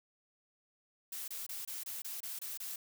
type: noise bursts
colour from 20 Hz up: blue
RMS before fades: -42 dBFS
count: 9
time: 1.12-2.76 s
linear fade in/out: 5 ms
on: 160 ms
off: 25 ms
effects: none